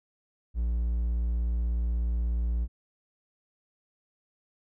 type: tone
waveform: triangle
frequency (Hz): 58.27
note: A#1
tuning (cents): 0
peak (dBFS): -23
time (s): 0.54-2.68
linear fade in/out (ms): 50
effects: none